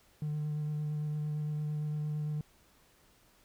triangle tone with vibrato, 150.7 Hz, D3, 45 cents sharp, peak -29 dBFS, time 0.22-2.41 s, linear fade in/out 2 ms, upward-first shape square, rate 8.8 Hz, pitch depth 10 cents each way, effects tanh soft clip ceiling -27 dBFS + pink hiss -65 dBFS RMS until 3.44 s

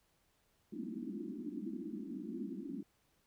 pink band-pass noise, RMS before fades -43 dBFS, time 0.72-2.83 s, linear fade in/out 5 ms, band 190 to 350 Hz, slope 96 dB/octave, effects pink hiss -75 dBFS RMS until 3.26 s

